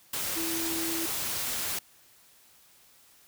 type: tone in noise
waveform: sine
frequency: 329.6 Hz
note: E4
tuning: in tune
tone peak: -33 dBFS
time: 0.36-1.06 s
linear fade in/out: 5 ms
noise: white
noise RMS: -32 dBFS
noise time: 0.13-1.79 s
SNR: -4 dB
effects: white hiss -59 dBFS RMS until 3.27 s